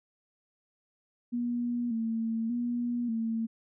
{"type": "tone with vibrato", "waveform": "sine", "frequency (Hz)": 233.1, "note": "A#3", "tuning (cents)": 0, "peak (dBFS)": -28, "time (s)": [1.32, 3.47], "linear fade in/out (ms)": 20, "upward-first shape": "square", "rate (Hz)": 0.85, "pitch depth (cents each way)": 54, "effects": []}